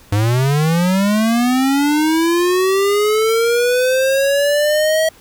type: linear sweep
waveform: square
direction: up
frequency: 99.1 to 644 Hz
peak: -13 dBFS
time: 0.12-5.09 s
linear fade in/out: 5 ms
effects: pink hiss -46 dBFS RMS until 5.2 s